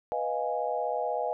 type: chord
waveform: sine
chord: F half-diminished seventh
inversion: second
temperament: equal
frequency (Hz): 493.9 / 622.3 / 698.5 / 830.6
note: Cb5 / Eb5 / F5 / Ab5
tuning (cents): 0 / 0 / 0 / 0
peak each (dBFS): -33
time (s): 0.12-1.33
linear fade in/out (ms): 0
effects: none